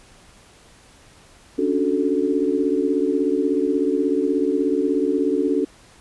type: chord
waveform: sine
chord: D major seventh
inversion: third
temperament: equal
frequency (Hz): 277.2 / 293.7 / 370 / 440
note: C#4 / D4 / F#4 / A4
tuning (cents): 0 / 0 / 0 / 0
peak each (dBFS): -23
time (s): 1.58-5.65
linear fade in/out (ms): 10
effects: pink hiss -50 dBFS RMS until 6 s + resampled to 24000 Hz